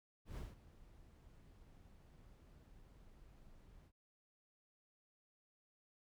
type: noise with ADSR envelope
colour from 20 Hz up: brown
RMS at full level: -45 dBFS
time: 0.25-3.92 s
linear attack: 120 ms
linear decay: 180 ms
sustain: -17 dB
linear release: 59 ms
effects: none